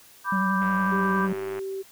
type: chord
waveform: sine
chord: G major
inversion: first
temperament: equal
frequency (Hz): 987.8 / 1174.7 / 1568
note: B5 / D6 / G6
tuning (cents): 0 / 0 / 0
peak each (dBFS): -28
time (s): 0.24-1.29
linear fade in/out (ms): 50
type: tone with vibrato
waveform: triangle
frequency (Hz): 190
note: F#3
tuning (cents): +46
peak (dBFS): -22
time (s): 0.32-1.33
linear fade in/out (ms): 5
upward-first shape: sine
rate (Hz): 11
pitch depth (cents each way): 32
type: click train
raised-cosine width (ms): 0.5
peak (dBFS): -23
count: 100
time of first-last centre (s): 0.62-1.591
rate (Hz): 102
type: tone with pitch glide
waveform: sine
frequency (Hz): 392 to 386.4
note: G4 to G4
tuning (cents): 0 to -25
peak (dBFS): -29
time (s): 0.91-1.83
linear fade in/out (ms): 20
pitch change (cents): -25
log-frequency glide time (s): 1.03-1.08
effects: white hiss -52 dBFS RMS until 1.91 s